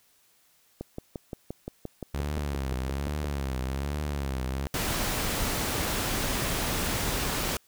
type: click train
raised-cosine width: 2 ms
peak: -21 dBFS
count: 15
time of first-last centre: 0.81-3.245 s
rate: 5.75 Hz
type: tone with vibrato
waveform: sawtooth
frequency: 69.3 Hz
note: C#2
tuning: in tune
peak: -25 dBFS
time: 2.14-4.67 s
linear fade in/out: 0 ms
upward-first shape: triangle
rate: 1.2 Hz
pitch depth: 150 cents each way
type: noise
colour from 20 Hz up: pink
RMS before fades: -29 dBFS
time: 4.74-7.57 s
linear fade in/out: 2 ms
effects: white hiss -64 dBFS RMS until 7.67 s